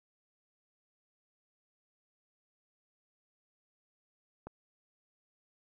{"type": "click", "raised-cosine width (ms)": 1, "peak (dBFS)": -29, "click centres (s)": 4.47, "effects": []}